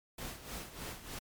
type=noise with tremolo; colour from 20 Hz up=pink; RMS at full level=-42 dBFS; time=0.18-1.19 s; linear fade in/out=5 ms; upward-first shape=sine; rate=3.3 Hz; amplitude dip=70%; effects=MP3 96 kbps